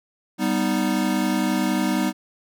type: chord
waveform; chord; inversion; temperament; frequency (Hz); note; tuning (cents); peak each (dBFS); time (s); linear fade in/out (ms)
square; G augmented; none; equal; 196 / 246.9 / 311.1; G3 / B3 / D#4; 0 / 0 / 0; -25; 0.38-2.13; 50
effects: none